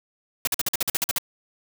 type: noise bursts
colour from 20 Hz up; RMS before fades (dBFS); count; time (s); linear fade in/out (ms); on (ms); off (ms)
white; -23; 11; 0.45-1.183; 2; 23; 48
effects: none